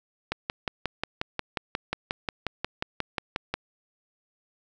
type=click train; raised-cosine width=0.3 ms; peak=-11 dBFS; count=19; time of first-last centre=0.32-3.54 s; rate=5.59 Hz; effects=none